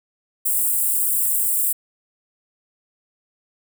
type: high-pass noise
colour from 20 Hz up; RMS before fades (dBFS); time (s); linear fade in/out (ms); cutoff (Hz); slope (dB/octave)
white; -20; 0.45-1.73; 10; 7700; 96
effects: none